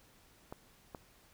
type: clicks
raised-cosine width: 1 ms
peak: -29 dBFS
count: 2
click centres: 0.525 / 0.948 s
effects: pink hiss -64 dBFS RMS until 1.33 s